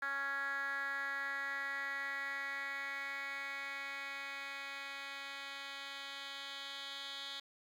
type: tone with band-pass filter sweep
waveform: 10% pulse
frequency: 277.2 Hz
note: C#4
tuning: in tune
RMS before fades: -42 dBFS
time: 0.02-7.4 s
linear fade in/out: 5 ms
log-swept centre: 1600 to 3300 Hz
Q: 5
effects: 11-bit